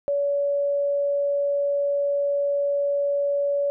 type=tone; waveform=sine; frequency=568 Hz; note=C#5; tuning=42 cents sharp; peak=-20 dBFS; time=0.08-3.7 s; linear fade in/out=0 ms; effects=none